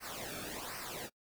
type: noise with flanger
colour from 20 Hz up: pink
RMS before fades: -43 dBFS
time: 0-1.1 s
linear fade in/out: 50 ms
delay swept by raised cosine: 0.28 to 1.03 ms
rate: 1.3 Hz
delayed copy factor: -0.75
effects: noise-tail reverb RT60 0.1 s tail -25 dB re dry